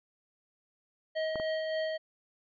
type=tone with tremolo; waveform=square; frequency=633 Hz; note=D#5; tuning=30 cents sharp; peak=-30 dBFS; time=1.15-1.98 s; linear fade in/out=20 ms; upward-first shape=sine; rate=3.5 Hz; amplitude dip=30%
type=clicks; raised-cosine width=1 ms; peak=-23 / -24 dBFS; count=2; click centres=1.357 / 1.399 s
effects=resampled to 11025 Hz